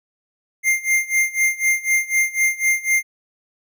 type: tone with tremolo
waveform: square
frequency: 2105 Hz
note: C7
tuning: 10 cents sharp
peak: -14 dBFS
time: 0.63-3.03 s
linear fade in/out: 50 ms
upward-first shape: sine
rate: 4 Hz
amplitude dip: 90%
effects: none